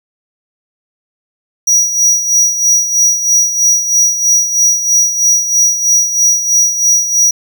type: tone with tremolo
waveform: square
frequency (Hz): 5790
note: F#8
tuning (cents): -38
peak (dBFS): -6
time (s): 1.67-7.31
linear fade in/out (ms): 5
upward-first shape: sine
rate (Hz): 3.1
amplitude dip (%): 65
effects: none

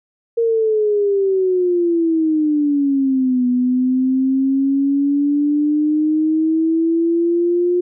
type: exponential two-way sweep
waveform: sine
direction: down then up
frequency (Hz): 466.2 to 246.9 to 356.8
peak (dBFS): -13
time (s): 0.37-7.81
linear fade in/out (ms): 10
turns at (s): 3.47
effects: none

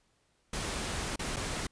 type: noise with dropouts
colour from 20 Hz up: pink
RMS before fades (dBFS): -35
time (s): 0.53-1.67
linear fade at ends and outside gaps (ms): 5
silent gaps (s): 1.16-1.192 / 1.362-1.366
effects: pink hiss -72 dBFS RMS until 1.71 s + resampled to 22050 Hz

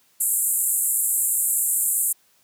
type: band-pass noise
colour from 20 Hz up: pink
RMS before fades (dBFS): -22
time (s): 0.2-2.13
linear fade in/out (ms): 10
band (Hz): 7500 to 14000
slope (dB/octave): 96
effects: white hiss -61 dBFS RMS until 2.43 s + high-pass 80 Hz 12 dB/octave

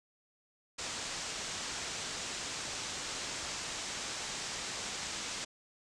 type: low-pass noise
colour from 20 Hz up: white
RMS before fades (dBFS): -40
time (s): 0.78-5.45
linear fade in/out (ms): 10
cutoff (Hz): 7900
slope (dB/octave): 48
effects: none

